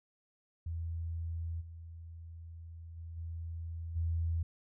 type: tone with level steps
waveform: sine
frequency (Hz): 83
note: E2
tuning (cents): +12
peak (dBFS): -35 / -45 / -42 / -38 / -30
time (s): 0.66-4.43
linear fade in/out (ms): 5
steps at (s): 1.6 / 2.96 / 3.16 / 3.95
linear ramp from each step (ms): 20
effects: none